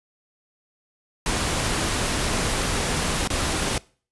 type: noise with dropouts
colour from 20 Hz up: pink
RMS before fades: -24 dBFS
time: 1.26-3.78 s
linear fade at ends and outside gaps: 1 ms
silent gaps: 3.275-3.302 s
effects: noise-tail reverb RT60 0.4 s tail -22 dB re dry + resampled to 24000 Hz